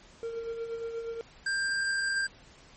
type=tone with tremolo; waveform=triangle; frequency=460 Hz; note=A#4; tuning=23 cents flat; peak=-29 dBFS; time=0.23-1.21 s; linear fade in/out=0 ms; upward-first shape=triangle; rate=8.4 Hz; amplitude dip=55%
type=tone; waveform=square; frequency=1588 Hz; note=G6; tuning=22 cents sharp; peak=-28 dBFS; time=1.46-2.27 s; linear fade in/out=5 ms
effects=pink hiss -55 dBFS RMS until 2.76 s + MP3 32 kbps